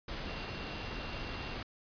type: tone in noise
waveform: sine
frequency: 2755 Hz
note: F7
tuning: 24 cents flat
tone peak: -49 dBFS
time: 0.27-1.54 s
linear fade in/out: 5 ms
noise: pink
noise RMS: -40 dBFS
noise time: 0.08-1.63 s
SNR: -12 dB
effects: resampled to 11025 Hz